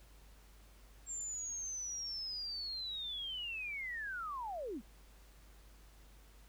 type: linear sweep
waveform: sine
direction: down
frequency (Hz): 7459 to 185.9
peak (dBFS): -39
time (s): 1.06-4.82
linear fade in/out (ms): 50
effects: added 50 Hz sine -58 dBFS peak until 6.48 s + pink hiss -65 dBFS RMS until 6.48 s